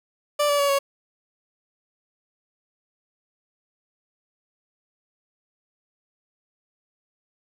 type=tone with pitch steps; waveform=30% pulse; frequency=587.3 / 576.5 / 566 / 555.6 Hz; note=D5 / D5 / C#5 / C#5; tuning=0 / -32 / +36 / +4 cents; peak=-16 dBFS; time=0.39-0.79 s; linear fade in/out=10 ms; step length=100 ms; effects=none